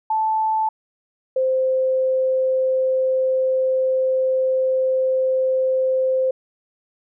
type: tone pair in turn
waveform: sine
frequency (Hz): 876 / 520.9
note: A5 / C5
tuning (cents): -8 / -8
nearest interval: major sixth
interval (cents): 900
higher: first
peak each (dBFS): -17 / -16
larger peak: second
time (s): 0.1-0.69 / 1.36-6.31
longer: second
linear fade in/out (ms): 5
effects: none